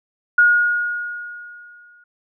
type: tone with exponential decay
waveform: sine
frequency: 1439 Hz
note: F#6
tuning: 49 cents flat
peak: -8 dBFS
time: 0.38-2.04 s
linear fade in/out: 5 ms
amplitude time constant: 360 ms
effects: none